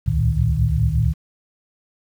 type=tone cluster; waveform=sine; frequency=66.4 / 75.2 / 111.1 / 116.3 / 155.1 Hz; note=C2 / D2 / A2 / A#2 / D#3; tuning=+26 / +42 / +17 / -4 / -5 cents; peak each=-22 dBFS; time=0.06-1.14 s; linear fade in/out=20 ms; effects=8-bit

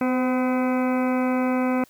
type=harmonic tone with a mistuned harmonic; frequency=253.5 Hz; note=B3; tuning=45 cents sharp; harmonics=1 / 2 / 3 / 4 / 5 / 6 / 8 / 9 / 10; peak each=-21 / -27 / -31 / -33 / -35 / -37 / -39 / -40 / -41 dBFS; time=0.01-1.84 s; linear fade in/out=2 ms; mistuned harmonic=2; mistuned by=+26 cents; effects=white hiss -56 dBFS RMS until 1.89 s

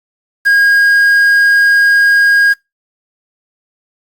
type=tone with quantisation; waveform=triangle; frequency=1631 Hz; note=G#6; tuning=32 cents flat; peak=-4 dBFS; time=0.45-2.54 s; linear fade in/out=20 ms; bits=5; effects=noise-tail reverb RT60 0.2 s tail -24 dB re dry + Opus 48 kbps

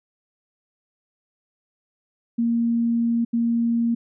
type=tone bursts at uneven times; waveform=sine; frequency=233.1 Hz; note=A#3; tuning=in tune; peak=-18 dBFS; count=2; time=2.38-3.25 / 3.33-3.95 s; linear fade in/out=10 ms; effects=none

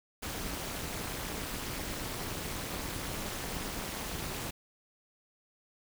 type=noise with amplitude modulation; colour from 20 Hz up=pink; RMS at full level=-34 dBFS; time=0.22-4.51 s; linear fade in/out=10 ms; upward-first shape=sine; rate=228 Hz; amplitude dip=90%; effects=none

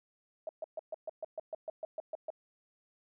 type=tone bursts; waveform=sine; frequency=634 Hz; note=D#5; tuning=32 cents sharp; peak=-35 dBFS; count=13; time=0.47-2.303 s; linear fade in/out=2 ms; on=21 ms; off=130 ms; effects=none

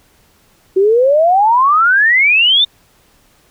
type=exponential sweep; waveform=sine; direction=up; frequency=370 to 3664 Hz; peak=-7 dBFS; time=0.76-2.65 s; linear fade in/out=10 ms; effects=pink hiss -52 dBFS RMS until 3.5 s

